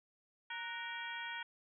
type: harmonic tone with a mistuned harmonic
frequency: 466.2 Hz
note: A#4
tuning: in tune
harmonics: 2 / 3 / 4 / 5 / 6 / 7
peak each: -47 / -46 / -46 / -48 / -54 / -49 dBFS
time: 0.5-1.43 s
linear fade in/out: 5 ms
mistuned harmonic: 3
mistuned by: +95 cents
effects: none